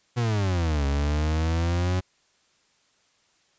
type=exponential two-way sweep; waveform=40% pulse; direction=down then up; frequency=123.47 to 69.4 to 92.7 Hz; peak=-21 dBFS; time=0.16-2.01 s; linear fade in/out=20 ms; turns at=0.85 s; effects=white hiss -65 dBFS RMS until 3.58 s + resampled to 16000 Hz